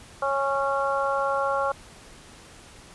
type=harmonic tone; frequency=275.5 Hz; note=C#4; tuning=11 cents flat; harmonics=2 / 3 / 4 / 5; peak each=-26 / -29 / -28 / -29 dBFS; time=0.22-1.72 s; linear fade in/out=5 ms; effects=pink hiss -48 dBFS RMS until 2.94 s + resampled to 24000 Hz